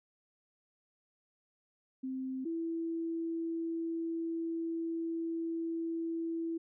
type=tone pair in turn; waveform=sine; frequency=261.6 / 330.5 Hz; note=C4 / E4; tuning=0 / +5 cents; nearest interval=major third; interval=405 cents; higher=second; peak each=-35 / -33 dBFS; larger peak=second; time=2.03-2.45 / 2.45-6.58 s; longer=second; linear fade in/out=10 ms; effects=none